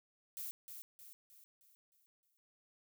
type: noise with echo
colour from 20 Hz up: violet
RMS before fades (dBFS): -44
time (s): 0.37-0.51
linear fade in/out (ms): 0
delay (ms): 310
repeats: 6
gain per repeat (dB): -6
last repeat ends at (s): 2.37
effects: none